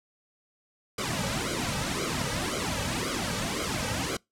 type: noise with flanger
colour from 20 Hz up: pink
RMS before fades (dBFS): -30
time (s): 0.98-4.17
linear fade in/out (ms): 5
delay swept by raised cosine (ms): 1.1 to 2.9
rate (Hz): 1.9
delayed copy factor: -0.9
effects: noise-tail reverb RT60 0.2 s tail -26 dB re dry + low-pass 9000 Hz 12 dB/octave